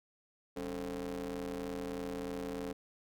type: ring-modulated tone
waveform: 30% pulse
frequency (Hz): 83.2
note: E2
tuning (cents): +17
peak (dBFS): -32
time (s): 0.56-2.73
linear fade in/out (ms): 10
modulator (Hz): 358
effects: none